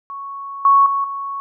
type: tone with level steps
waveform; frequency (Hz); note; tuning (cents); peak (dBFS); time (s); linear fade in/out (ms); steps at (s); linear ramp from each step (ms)
sine; 1108.7; C#6; 0; -27 / -8 / -16 / -23; 0.1-1.4; 0; 0.65 / 0.86 / 1.04; 2
effects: none